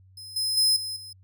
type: tone with level steps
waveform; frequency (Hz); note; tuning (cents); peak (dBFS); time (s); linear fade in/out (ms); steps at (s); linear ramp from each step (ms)
sawtooth; 5100; D#8; +42; -37 / -22 / -16 / -28 / -37; 0.17-1.13; 5; 0.36 / 0.57 / 0.76 / 0.96; 5
effects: added 94 Hz sine -52 dBFS peak until 1.23 s